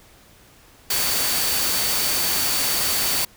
sine tone in noise, 4531 Hz, C#8, 37 cents sharp, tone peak -28 dBFS, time 0.9-3.25 s, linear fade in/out 5 ms, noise white, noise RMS -22 dBFS, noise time 0.9-3.25 s, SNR -9 dB, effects pink hiss -51 dBFS RMS until 3.36 s

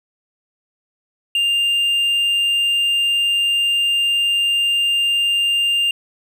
triangle tone, 2799 Hz, F7, 3 cents sharp, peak -13 dBFS, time 1.35-5.91 s, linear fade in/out 2 ms, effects none

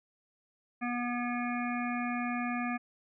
harmonic tone, 242.6 Hz, B3, 31 cents flat, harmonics 1 / 3 / 5 / 7 / 9 / 10, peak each -33 / -38 / -40 / -41 / -43 / -43 dBFS, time 0.81-2.78 s, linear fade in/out 20 ms, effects none

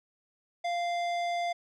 square tone with low-pass filter, 695 Hz, F5, 9 cents flat, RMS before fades -31 dBFS, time 0.64-1.53 s, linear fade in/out 10 ms, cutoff 4600 Hz, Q 0.67, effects none

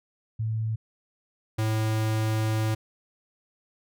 sine / square tone pair in turn, 110.7 / 109.55 Hz, A2 / A2, +11 / -7 cents, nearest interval unison, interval 18 cents, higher first, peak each -25 / -24 dBFS, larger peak second, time 0.39-0.76 / 1.58-2.75 s, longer second, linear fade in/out 10 ms, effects none

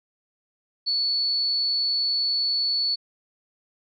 sine tone, 4435 Hz, C#8, in tune, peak -21 dBFS, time 0.86-2.96 s, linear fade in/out 20 ms, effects none

